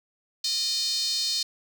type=tone with high-pass filter; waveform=5% pulse; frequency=612 Hz; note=D#5; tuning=29 cents flat; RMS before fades=-27 dBFS; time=0.44-1.43 s; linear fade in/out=5 ms; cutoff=4300 Hz; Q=4.6; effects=none